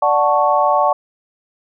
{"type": "chord", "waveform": "sine", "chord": "D major seventh", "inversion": "none", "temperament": "equal", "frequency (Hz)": [587.3, 740, 880, 1108.7], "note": ["D5", "F#5", "A5", "C#6"], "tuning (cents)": [0, 0, 0, 0], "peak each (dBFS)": -17, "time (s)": [0.02, 0.93], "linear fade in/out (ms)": 5, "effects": []}